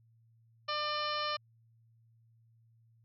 harmonic tone, 598 Hz, D5, 31 cents sharp, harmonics 1 / 2 / 3 / 4 / 5 / 6 / 7 / 8 / 9, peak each -40 / -35 / -43 / -44 / -41 / -48 / -42 / -48 / -45 dBFS, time 0.68-1.37 s, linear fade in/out 10 ms, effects added 114 Hz sine -63 dBFS peak until 3.04 s

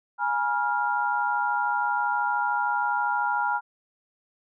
sine chord, F diminished, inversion first, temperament equal with one note detuned, 830.6 / 963.5 / 1396.9 Hz, Ab5 / Cb6 / F6, 0 / -43 / 0 cents, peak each -27 dBFS, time 0.18-3.61 s, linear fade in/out 50 ms, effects none

